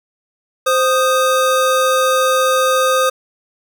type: tone pair together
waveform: square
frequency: 520 / 1238.2 Hz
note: C5 / D#6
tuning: -11 / -9 cents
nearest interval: octave + minor third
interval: 1502 cents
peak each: -15 / -16 dBFS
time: 0.66-3.1 s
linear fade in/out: 10 ms
effects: none